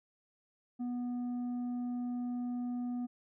sine tone with tanh clipping, 244.8 Hz, B3, 15 cents flat, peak -35 dBFS, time 0.79-3.07 s, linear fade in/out 20 ms, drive 5 dB, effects none

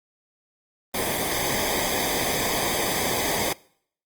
pink noise with comb filter, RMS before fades -25 dBFS, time 0.94-3.53 s, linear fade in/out 5 ms, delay 0.72 ms, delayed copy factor -0.8, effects noise-tail reverb RT60 0.6 s tail -23 dB re dry + Opus 32 kbps

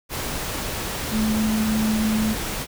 sine tone in noise, 217.4 Hz, A3, 21 cents flat, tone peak -19 dBFS, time 1.11-2.36 s, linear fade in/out 50 ms, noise pink, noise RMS -28 dBFS, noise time 0.09-2.67 s, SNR +6 dB, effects none

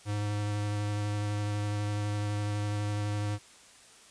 square tone with vibrato, 103.8 Hz, G#2, in tune, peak -30 dBFS, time 0.05-3.39 s, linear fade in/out 50 ms, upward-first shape square, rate 12 Hz, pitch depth 9 cents each way, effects white hiss -55 dBFS RMS until 4.1 s + resampled to 22050 Hz

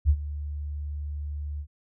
sine tone with ADSR envelope, 73.42 Hz, D2, in tune, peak -14 dBFS, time 0.05-1.67 s, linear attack 43 ms, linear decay 63 ms, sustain -16 dB, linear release 71 ms, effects none

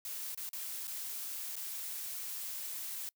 blue noise with dropouts, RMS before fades -41 dBFS, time 0.05-3.09 s, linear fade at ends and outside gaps 1 ms, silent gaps 0.347-0.375 / 0.491-0.531 / 0.872-0.878 / 1.556-1.565 s, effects noise-tail reverb RT60 0.1 s tail -26 dB re dry

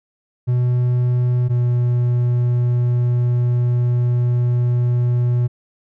triangle tone pair in turn, 123.47 / 121.84 Hz, B2 / B2, 0 / -23 cents, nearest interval unison, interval 23 cents, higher first, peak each -12 dBFS, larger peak neither, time 0.47-1.49 / 1.49-5.48 s, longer second, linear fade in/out 20 ms, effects none

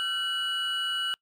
triangle tone cluster, 1368 / 1531 / 2932 Hz, F6 / G6 / F#7, -36 / -41 / -16 cents, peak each -34 / -33 / -27 dBFS, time 0-1.14 s, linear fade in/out 0 ms, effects noise-tail reverb RT60 0.1 s tail -25 dB re dry

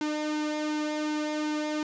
sawtooth tone with flanger, 303.2 Hz, D#4, 45 cents flat, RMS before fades -30 dBFS, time 0.01-1.83 s, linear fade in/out 2 ms, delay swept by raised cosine 1.7 to 2.62 ms, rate 2.7 Hz, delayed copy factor -0.6, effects resampled to 16000 Hz + 10-bit

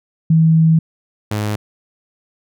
sine / sawtooth tone pair in turn, 161.3 / 105.44 Hz, E3 / G#2, -37 / +27 cents, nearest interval perfect fifth, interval 736 cents, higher first, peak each -8 / -14 dBFS, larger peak first, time 0.3-0.79 / 1.31-1.56 s, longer first, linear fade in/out 5 ms, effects none

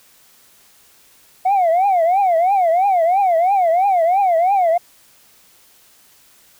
sine tone with vibrato, 725 Hz, F#5, 35 cents flat, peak -10 dBFS, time 1.45-4.78 s, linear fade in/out 10 ms, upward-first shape triangle, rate 3 Hz, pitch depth 220 cents each way, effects tanh soft clip ceiling -10 dBFS + white hiss -51 dBFS RMS until 6.59 s

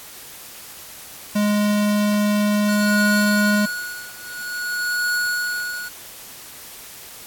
square tone, 207.7 Hz, G#3, in tune, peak -17 dBFS, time 1.35-3.66 s, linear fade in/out 10 ms
square tone with tremolo, 1456 Hz, F#6, 28 cents flat, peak -19 dBFS, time 2.68-5.89 s, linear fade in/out 10 ms, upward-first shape triangle, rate 0.51 Hz, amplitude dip 95%
effects white hiss -39 dBFS RMS until 7.26 s + AAC 64 kbps

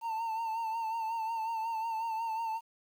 triangle tone with vibrato, 901 Hz, A5, 41 cents sharp, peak -30 dBFS, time 0.01-2.61 s, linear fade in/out 50 ms, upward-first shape sine, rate 5.5 Hz, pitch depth 45 cents each way, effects 10-bit

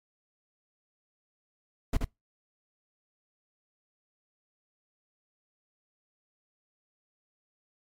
brown noise with echo, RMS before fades -24 dBFS, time 1.93-1.97 s, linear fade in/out 5 ms, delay 77 ms, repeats 1, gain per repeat -4 dB, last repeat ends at 2.047 s, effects noise-tail reverb RT60 0.2 s tail -25 dB re dry + MP3 64 kbps

